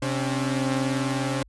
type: tone cluster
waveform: sawtooth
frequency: 132 / 264.7 / 284.7 Hz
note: C3 / C4 / C#4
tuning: +16 / +20 / +46 cents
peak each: -24 / -24 / -25 dBFS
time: 0.02-1.43 s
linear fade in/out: 5 ms
effects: added 50 Hz sine -51 dBFS peak until 1.48 s + resampled to 24000 Hz